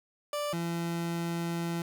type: tone pair in turn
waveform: 30% pulse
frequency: 587.3 / 169.24 Hz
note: D5 / E3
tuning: 0 / +46 cents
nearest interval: octave + minor seventh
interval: 2154 cents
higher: first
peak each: -28 dBFS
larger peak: neither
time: 0.33-0.53 / 0.53-1.82 s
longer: second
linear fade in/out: 2 ms
effects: none